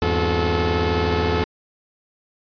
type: tone cluster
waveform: sawtooth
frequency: 81.8 / 100.6 / 259 / 359.9 / 433.4 Hz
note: E2 / G2 / C4 / F#4 / A4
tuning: -13 / +45 / -17 / -48 / -26 cents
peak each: -18 / -25 / -25 / -24 / -18 dBFS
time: 0.02-1.44 s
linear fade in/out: 0 ms
effects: resampled to 11025 Hz